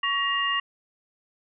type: tone cluster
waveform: sine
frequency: 1121 / 1898 / 2813 Hz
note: C#6 / A#6 / F7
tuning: +19 / +31 / +12 cents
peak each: -27 dBFS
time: 0.03-0.6 s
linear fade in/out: 5 ms
effects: none